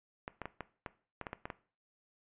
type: clicks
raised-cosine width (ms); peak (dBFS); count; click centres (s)
0.5; -24; 10; 0.279 / 0.417 / 0.456 / 0.607 / 0.862 / 1.213 / 1.268 / 1.331 / 1.455 / 1.502
effects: noise-tail reverb RT60 0.4 s tail -17 dB re dry + resampled to 8000 Hz